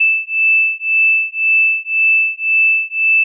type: beating tone pair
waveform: sine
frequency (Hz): 2637 / 2638.9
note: E7 / E7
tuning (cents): 0 / +1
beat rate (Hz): 1.9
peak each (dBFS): -14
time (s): 0-3.24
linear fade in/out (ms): 10
effects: none